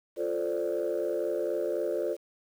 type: chord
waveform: sine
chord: D minor seventh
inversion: first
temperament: equal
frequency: 349.2 / 440 / 523.3 / 587.3 Hz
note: F4 / A4 / C5 / D5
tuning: 0 / 0 / 0 / 0 cents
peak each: -32 dBFS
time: 0.16-2.17 s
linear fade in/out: 50 ms
effects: tanh soft clip ceiling -21 dBFS + 9-bit